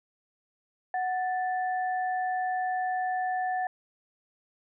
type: tone pair together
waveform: sine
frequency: 740 / 1760 Hz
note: F#5 / A6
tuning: 0 / 0 cents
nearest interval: octave + minor third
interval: 1500 cents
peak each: -27 / -36 dBFS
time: 0.94-3.67 s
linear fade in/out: 2 ms
effects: none